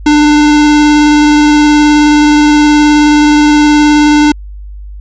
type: tone with vibrato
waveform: square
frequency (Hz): 298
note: D4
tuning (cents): +25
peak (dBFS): -4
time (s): 0.06-4.32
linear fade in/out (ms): 5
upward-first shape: sine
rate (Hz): 19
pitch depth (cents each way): 11
effects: added 50 Hz sine -23 dBFS peak until 5 s + resampled to 16000 Hz